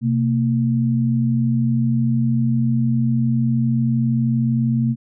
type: tone pair together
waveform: sine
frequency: 128.39 / 228.2 Hz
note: C3 / A#3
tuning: -32 / -37 cents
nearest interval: minor seventh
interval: 995 cents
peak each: -18 dBFS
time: 0.01-4.96 s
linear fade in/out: 50 ms
effects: none